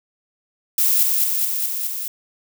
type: noise with echo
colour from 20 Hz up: violet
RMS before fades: -17 dBFS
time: 0.78-1.03 s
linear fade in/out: 2 ms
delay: 210 ms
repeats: 5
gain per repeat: -2 dB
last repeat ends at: 2.08 s
effects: none